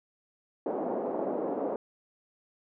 white band-pass noise, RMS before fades -32 dBFS, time 0.66-1.76 s, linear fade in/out 2 ms, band 250 to 660 Hz, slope 24 dB/octave, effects none

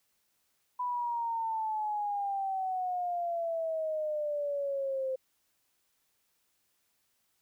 sine exponential sweep, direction down, 995 to 520 Hz, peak -30 dBFS, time 0.79-5.16 s, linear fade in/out 10 ms, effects white hiss -75 dBFS RMS until 7.41 s

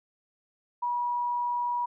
sine tone, 967 Hz, B5, 37 cents flat, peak -26 dBFS, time 0.82-1.86 s, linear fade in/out 10 ms, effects none

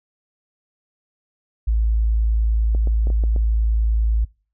sine tone, 55 Hz, A1, in tune, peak -15 dBFS, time 1.67-4.25 s, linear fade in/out 10 ms
clicks, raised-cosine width 2 ms, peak -19 dBFS, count 6, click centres 2.749 / 2.873 / 3.071 / 3.102 / 3.238 / 3.362 s
effects noise-tail reverb RT60 0.4 s tail -26 dB re dry

